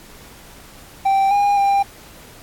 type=tone with pitch steps; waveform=triangle; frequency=781 / 811 / 796 Hz; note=G5 / G#5 / G5; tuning=-7 / -41 / +26 cents; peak=-11 dBFS; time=1.05-1.83 s; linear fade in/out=10 ms; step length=260 ms; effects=pink hiss -43 dBFS RMS until 2.42 s + AAC 64 kbps